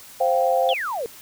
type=chord; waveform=sine; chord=C suspended fourth; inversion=none; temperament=equal; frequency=523.3 / 698.5 / 784 Hz; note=C5 / F5 / G5; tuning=0 / 0 / 0 cents; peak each=-20 / -21 / -23 dBFS; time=0.2-0.74 s; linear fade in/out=10 ms
type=exponential sweep; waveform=sine; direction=down; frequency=3548 to 436.9 Hz; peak=-24 dBFS; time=0.69-1.06 s; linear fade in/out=0 ms
effects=white hiss -44 dBFS RMS until 1.21 s